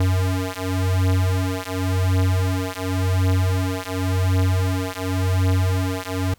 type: beating tone pair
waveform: square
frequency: 92.5 / 93.41 Hz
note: F#2 / F#2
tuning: 0 / +17 cents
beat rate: 0.91 Hz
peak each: -22 dBFS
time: 0-6.34 s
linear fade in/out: 5 ms
effects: pink hiss -57 dBFS RMS until 6.38 s